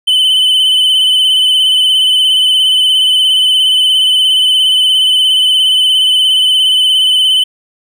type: tone with vibrato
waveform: triangle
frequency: 3035 Hz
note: F#7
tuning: 43 cents sharp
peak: -5 dBFS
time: 0.07-7.44 s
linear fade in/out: 10 ms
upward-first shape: sine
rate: 17 Hz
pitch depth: 35 cents each way
effects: none